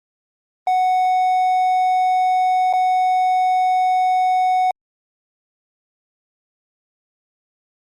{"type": "tone with dropouts", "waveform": "triangle", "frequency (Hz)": 740, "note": "F#5", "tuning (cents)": 0, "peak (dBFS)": -12, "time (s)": [0.67, 4.71], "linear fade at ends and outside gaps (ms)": 2, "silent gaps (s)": [2.728, 2.735], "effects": ["Opus 32 kbps"]}